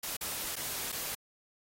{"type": "noise with dropouts", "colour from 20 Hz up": "white", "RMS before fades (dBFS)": -37, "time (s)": [0.03, 1.15], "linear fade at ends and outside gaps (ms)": 5, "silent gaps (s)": [[0.168, 0.209], [0.557, 0.564], [0.92, 0.924]], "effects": ["AAC 48 kbps"]}